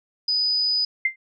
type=tone; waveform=sine; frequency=4978 Hz; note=D#8; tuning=in tune; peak=-19 dBFS; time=0.28-0.85 s; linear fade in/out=5 ms
type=tone with exponential decay; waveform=sine; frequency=2090 Hz; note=C7; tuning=2 cents flat; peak=-14 dBFS; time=1.05-1.16 s; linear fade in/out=5 ms; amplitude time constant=23 ms
effects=none